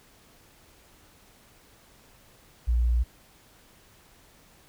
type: tone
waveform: sine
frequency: 59.4 Hz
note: A#1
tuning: 33 cents sharp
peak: -20 dBFS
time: 2.67-3.04 s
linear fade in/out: 20 ms
effects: pink hiss -57 dBFS RMS until 4.68 s